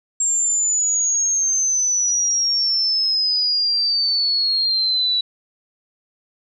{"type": "exponential sweep", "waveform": "sine", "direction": "down", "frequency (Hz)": [7459, 3921], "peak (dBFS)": -16, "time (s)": [0.2, 5.21], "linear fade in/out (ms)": 5, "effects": []}